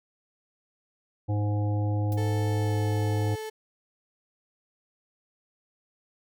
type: harmonic tone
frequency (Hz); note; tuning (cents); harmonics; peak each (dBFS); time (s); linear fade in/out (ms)
103.9; G#2; +1; 1 / 3 / 5 / 7 / 8; -24 / -34 / -38 / -41 / -42; 1.28-3.36; 20
type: noise with exponential decay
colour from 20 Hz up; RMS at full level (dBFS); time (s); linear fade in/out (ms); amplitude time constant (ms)
blue; -39; 2.12-2.21; 1; 18
type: tone with pitch glide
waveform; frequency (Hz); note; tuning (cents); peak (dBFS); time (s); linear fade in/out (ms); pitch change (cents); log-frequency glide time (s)
35% pulse; 440 to 436; A4 to A4; 0 to -16; -32; 2.17-3.5; 10; -16; 2.53-2.78
effects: none